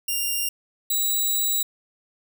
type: tone pair in turn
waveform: 5% pulse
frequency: 2794 / 3896 Hz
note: F7 / B7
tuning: 0 / -24 cents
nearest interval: tritone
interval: 576 cents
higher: second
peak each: -14 / -13 dBFS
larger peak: second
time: 0.08-0.49 / 0.9-1.63 s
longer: second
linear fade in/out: 5 ms
effects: none